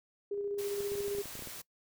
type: tone with tremolo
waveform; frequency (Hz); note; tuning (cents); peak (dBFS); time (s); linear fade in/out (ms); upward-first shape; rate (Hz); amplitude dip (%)
sine; 404.9; G#4; -44; -32; 0.31-1.22; 5; square; 15; 30
type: noise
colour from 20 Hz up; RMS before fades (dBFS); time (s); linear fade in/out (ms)
white; -45; 0.58-1.62; 10
type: clicks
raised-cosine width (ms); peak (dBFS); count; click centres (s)
2; -33; 12; 0.805 / 0.919 / 0.954 / 1.005 / 1.081 / 1.15 / 1.185 / 1.257 / 1.354 / 1.392 / 1.423 / 1.473
effects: noise-tail reverb RT60 0.1 s tail -21 dB re dry